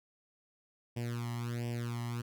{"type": "tone with flanger", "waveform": "sawtooth", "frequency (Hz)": 119, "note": "A#2", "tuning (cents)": 36, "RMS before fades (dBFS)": -37, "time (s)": [0.96, 2.22], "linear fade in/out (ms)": 10, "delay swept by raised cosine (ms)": [0.37, 1], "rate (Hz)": 1.4, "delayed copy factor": 0.9, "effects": []}